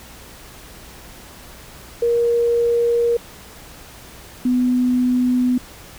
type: tone pair in turn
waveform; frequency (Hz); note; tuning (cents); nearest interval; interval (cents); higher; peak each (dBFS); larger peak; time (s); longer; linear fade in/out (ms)
sine; 471.4 / 249.7; A#4 / B3; +19 / +19; major seventh; 1100; first; -14; neither; 2.02-3.17 / 4.45-5.58; first; 5
effects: added 60 Hz sine -49 dBFS peak until 5.98 s + pink hiss -41 dBFS RMS until 5.98 s